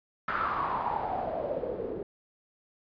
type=noise with low-pass filter sweep; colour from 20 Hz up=white; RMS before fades=-32 dBFS; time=0.28-2.03 s; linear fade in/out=2 ms; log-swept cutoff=1400 to 400 Hz; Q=6.9; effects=resampled to 11025 Hz